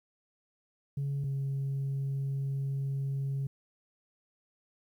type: tone pair in turn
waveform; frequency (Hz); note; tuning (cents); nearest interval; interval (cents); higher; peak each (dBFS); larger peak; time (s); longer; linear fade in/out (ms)
sine; 140 / 137.12; C#3 / C#3; +18 / -18; unison; 36; first; -28; neither; 0.97-1.24 / 1.24-3.47; second; 5
effects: tanh soft clip ceiling -28 dBFS + 11-bit